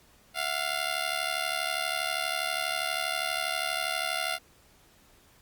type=ring-modulated tone; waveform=10% pulse; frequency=698.5 Hz; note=F5; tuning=in tune; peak=-17 dBFS; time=0.34-4.39 s; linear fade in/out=50 ms; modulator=36.2 Hz; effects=pink hiss -60 dBFS RMS until 5.41 s + Opus 48 kbps